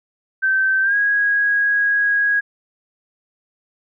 sine tone with pitch glide, 1549 to 1650.6 Hz, G6 to G#6, -21 to -11 cents, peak -14 dBFS, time 0.42-2.41 s, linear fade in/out 20 ms, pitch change +110 cents, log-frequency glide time 0.82-0.96 s, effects none

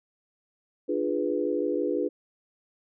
sine chord, D diminished seventh, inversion none, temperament equal with one note detuned, 296.9 / 349.2 / 415.3 / 493.9 Hz, D4 / F4 / Ab4 / Cb5, +19 / 0 / 0 / 0 cents, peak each -30 dBFS, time 0.88-2.09 s, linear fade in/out 20 ms, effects none

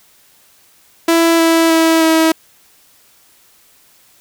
sawtooth tone with pitch steps, 332.3 / 328.9 / 325.5 / 322.1 Hz, E4 / E4 / E4 / E4, +14 / -4 / -22 / -40 cents, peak -5 dBFS, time 1.08-2.32 s, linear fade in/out 5 ms, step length 310 ms, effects white hiss -50 dBFS RMS until 4.2 s

